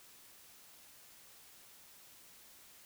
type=silence; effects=white hiss -59 dBFS RMS until 2.85 s